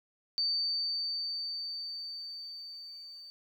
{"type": "tone with level ramp", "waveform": "sine", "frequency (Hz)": 4583, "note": "D8", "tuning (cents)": -43, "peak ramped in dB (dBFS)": [-27, -46], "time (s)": [0.38, 3.3], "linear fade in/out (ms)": 0, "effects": ["11-bit"]}